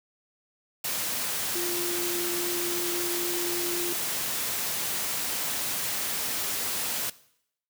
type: tone in noise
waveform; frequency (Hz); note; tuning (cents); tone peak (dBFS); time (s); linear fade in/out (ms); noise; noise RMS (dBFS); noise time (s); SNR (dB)
sine; 349.2; F4; 0; -31; 1.55-3.93; 5; white; -30; 0.84-7.1; -4
effects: noise-tail reverb RT60 0.7 s tail -19 dB re dry + high-pass 100 Hz 12 dB/octave